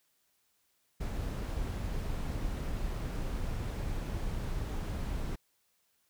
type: noise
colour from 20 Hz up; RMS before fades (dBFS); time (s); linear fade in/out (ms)
brown; -35; 1-5.36; 10
effects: white hiss -74 dBFS RMS until 6.09 s